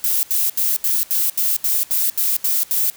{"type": "noise bursts", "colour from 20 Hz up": "violet", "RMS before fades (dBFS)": -18, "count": 11, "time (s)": [0.04, 2.9], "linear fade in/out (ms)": 0, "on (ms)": 190, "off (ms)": 77, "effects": ["white hiss -44 dBFS RMS until 2.96 s"]}